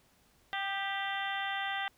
harmonic tone with a mistuned harmonic, 392.5 Hz, G4, 2 cents sharp, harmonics 2 / 3 / 4 / 5 / 6 / 7 / 8 / 9, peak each -37 / -43 / -39 / -38 / -52 / -45 / -43 / -45 dBFS, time 0.53-1.88 s, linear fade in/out 0 ms, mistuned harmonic 3, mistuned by +33 cents, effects pink hiss -67 dBFS RMS until 1.97 s

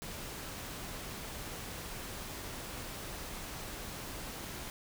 pink noise, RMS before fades -43 dBFS, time 0.02-4.7 s, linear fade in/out 0 ms, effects none

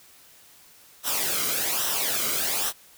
white noise with flanger, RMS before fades -26 dBFS, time 1.03-2.73 s, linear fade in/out 50 ms, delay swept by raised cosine 0.43 to 1.15 ms, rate 1.2 Hz, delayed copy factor -0.65, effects white hiss -53 dBFS RMS until 2.97 s

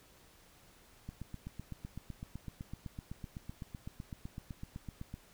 click train, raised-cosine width 5 ms, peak -30 dBFS, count 33, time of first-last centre 1.09-5.141 s, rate 7.9 Hz, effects pink hiss -62 dBFS RMS until 5.33 s

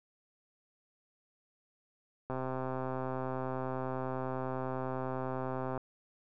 click train, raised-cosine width 1 ms, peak -23 dBFS, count 453, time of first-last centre 2.3-5.777 s, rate 130 Hz, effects none

